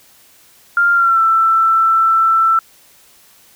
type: tone with pitch glide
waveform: sine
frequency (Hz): 1396.9 to 1332.3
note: F6 to E6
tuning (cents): 0 to +18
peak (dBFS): -9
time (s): 0.77-2.59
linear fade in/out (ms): 2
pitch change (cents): -82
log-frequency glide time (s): 0.93-1.21
effects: white hiss -48 dBFS RMS until 3.55 s